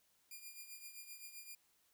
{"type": "tone with tremolo", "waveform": "5% pulse", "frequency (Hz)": 2407, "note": "D7", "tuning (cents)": 42, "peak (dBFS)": -38, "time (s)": [0.31, 1.55], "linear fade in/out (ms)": 2, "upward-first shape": "triangle", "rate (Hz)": 7.7, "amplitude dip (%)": 70, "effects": ["white hiss -75 dBFS RMS until 1.93 s"]}